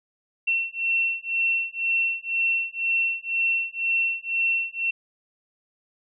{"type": "beating tone pair", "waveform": "sine", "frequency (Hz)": [2708, 2710], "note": ["E7", "E7"], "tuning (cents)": [46, 47], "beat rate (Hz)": 2, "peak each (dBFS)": -25, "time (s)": [0.47, 4.91], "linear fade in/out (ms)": 10, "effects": []}